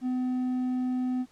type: tone with hard clipping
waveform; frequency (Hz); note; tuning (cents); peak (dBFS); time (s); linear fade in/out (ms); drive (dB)
sine; 253; B3; +42; -27; 0.01-1.26; 50; 3
effects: pink hiss -62 dBFS RMS until 1.31 s + low-pass 9000 Hz 12 dB/octave